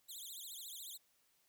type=tone with vibrato; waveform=10% pulse; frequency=3626 Hz; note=A#7; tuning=49 cents flat; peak=-40 dBFS; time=0.08-0.98 s; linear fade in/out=20 ms; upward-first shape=triangle; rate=14 Hz; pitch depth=290 cents each way; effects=white hiss -75 dBFS RMS until 1.48 s